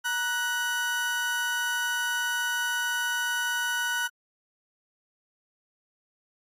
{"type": "tone pair together", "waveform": "35% pulse", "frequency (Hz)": [946.3, 1480], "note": ["A#5", "F#6"], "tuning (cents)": [26, 0], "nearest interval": "minor sixth", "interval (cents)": 774, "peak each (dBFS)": [-33, -25], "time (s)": [0.04, 4.08], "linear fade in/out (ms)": 20, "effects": ["AAC 48 kbps"]}